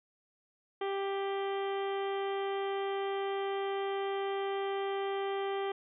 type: harmonic tone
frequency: 393.5 Hz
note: G4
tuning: 7 cents sharp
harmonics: 1 / 2 / 3 / 4 / 5 / 6 / 7 / 8 / 9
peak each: -33 / -38 / -43 / -50 / -47 / -52 / -56 / -48 / -61 dBFS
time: 0.81-5.72 s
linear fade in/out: 5 ms
effects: none